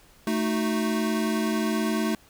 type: chord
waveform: square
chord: D# diminished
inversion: second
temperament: equal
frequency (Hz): 220 / 311.1 / 370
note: A3 / D#4 / F#4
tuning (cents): 0 / 0 / 0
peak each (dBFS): -26 / -30 / -32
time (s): 0.27-2.15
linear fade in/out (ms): 2
effects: pink hiss -56 dBFS RMS until 2.29 s